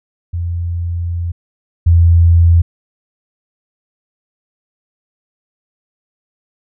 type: tone pair in turn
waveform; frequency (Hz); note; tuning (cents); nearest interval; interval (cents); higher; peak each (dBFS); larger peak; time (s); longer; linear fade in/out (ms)
sine; 85.9 / 84.67; F2 / E2; -28 / +47; unison; 25; first; -16 / -5; second; 0.33-1.32 / 1.86-2.62; first; 10
effects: none